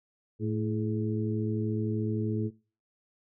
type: harmonic tone with a mistuned harmonic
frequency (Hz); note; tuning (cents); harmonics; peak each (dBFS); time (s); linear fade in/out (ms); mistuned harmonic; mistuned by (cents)
110; A2; 0; 1 / 2 / 3 / 4; -30 / -33 / -35 / -36; 0.39-2.51; 50; 4; -67
effects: noise-tail reverb RT60 0.4 s tail -24 dB re dry